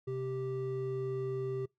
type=tone pair together; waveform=triangle; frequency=130.48 / 391 Hz; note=C3 / G4; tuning=-4 / -4 cents; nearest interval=octave + perfect fifth; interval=1900 cents; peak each=-36 / -33 dBFS; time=0.07-1.66 s; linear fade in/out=10 ms; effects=noise-tail reverb RT60 0.2 s tail -25 dB re dry